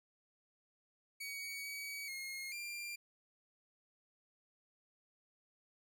sawtooth tone with pitch steps, 2251 / 2267 / 2148 / 2382 Hz, C#7 / C#7 / C7 / D7, +26 / +38 / +45 / +24 cents, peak -39 dBFS, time 1.2-2.96 s, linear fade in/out 10 ms, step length 440 ms, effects none

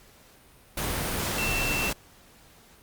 sine tone in noise, 2687 Hz, E7, 33 cents sharp, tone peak -28 dBFS, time 1.38-1.9 s, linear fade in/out 5 ms, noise pink, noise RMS -29 dBFS, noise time 0.77-1.93 s, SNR -2 dB, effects pink hiss -55 dBFS RMS until 2.82 s + Opus 48 kbps

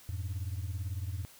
sine beating tone pair, 87.31 / 105.31 Hz, F2 / G#2, 0 / +25 cents, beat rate 18 Hz, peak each -34 / -36 dBFS, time 0.09-1.25 s, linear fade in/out 0 ms, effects tanh soft clip ceiling -30 dBFS + white hiss -56 dBFS RMS until 1.39 s

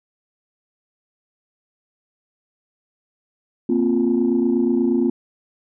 sine chord, Bb suspended second, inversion none, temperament equal, 233.1 / 261.6 / 349.2 Hz, Bb3 / C4 / F4, 0 / 0 / 0 cents, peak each -19 dBFS, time 3.69-5.1 s, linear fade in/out 5 ms, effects tanh soft clip ceiling -9 dBFS

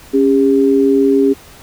sine tone pair together, 275.8 / 402.8 Hz, C#4 / G4, -9 / +47 cents, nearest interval perfect fifth, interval 656 cents, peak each -11 dBFS, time 0.13-1.34 s, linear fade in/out 20 ms, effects pink hiss -40 dBFS RMS until 1.62 s

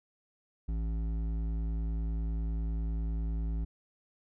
sine tone with hard clipping, 55 Hz, A1, in tune, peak -32 dBFS, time 0.68-3.65 s, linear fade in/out 10 ms, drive 10 dB, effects none

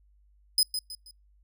sawtooth tone with echo, 5030 Hz, D#8, 18 cents sharp, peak -17 dBFS, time 0.58-0.63 s, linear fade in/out 2 ms, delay 160 ms, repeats 3, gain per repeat -9 dB, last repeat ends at 1.11 s, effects noise-tail reverb RT60 0.2 s tail -26 dB re dry + added 50 Hz sine -59 dBFS peak until 1.43 s

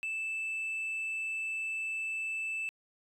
sine tone, 2637 Hz, E7, in tune, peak -30 dBFS, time 0.03-2.69 s, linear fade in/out 0 ms, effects tanh soft clip ceiling -32 dBFS

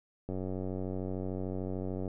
click train, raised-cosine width 2 ms, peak -24 dBFS, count 168, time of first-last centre 0.29-2.078 s, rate 93.4 Hz, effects none

